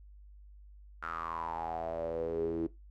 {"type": "tone with band-pass filter sweep", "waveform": "sawtooth", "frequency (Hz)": 82.6, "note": "E2", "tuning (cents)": 4, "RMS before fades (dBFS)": -36, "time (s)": [1.02, 2.67], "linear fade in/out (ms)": 10, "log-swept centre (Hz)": [1400, 330], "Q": 9, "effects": ["noise-tail reverb RT60 0.2 s tail -18 dB re dry", "added 50 Hz sine -51 dBFS peak until 2.9 s"]}